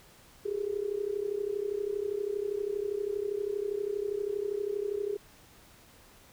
sine tone with amplitude modulation, 407.6 Hz, G#4, 32 cents flat, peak -26 dBFS, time 0.45-5.17 s, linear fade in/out 10 ms, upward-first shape sine, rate 32.5 Hz, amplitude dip 85%, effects pink hiss -57 dBFS RMS until 6.32 s

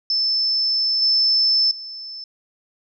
sine tone with level steps, 5274 Hz, E8, in tune, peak -17 / -14 / -31 dBFS, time 0.1-2.24 s, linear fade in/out 2 ms, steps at 1.02 / 1.71 s, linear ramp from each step 2 ms, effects none

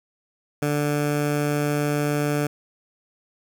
15% pulse tone with notch filter, 146.83 Hz, D3, in tune, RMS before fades -23 dBFS, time 0.62-2.47 s, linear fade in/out 5 ms, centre 3900 Hz, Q 1.9, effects none

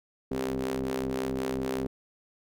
sawtooth ring-modulated tone, 65.41 Hz, C2, in tune, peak -22 dBFS, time 0.31-1.87 s, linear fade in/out 5 ms, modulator 329 Hz, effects none

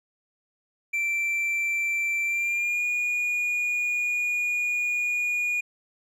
triangle tone with pitch glide, 2345 to 2443 Hz, D7 to D#7, -3 to -32 cents, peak -22 dBFS, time 0.93-5.61 s, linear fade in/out 10 ms, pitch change +71 cents, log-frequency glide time 2.24-2.85 s, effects none

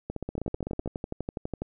two click trains, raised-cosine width 2 ms, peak -18 / -19 dBFS, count 16 / 13, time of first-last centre 0.38-1.62 / 0.1-0.859 s, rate 12.1 / 15.8 Hz, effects none

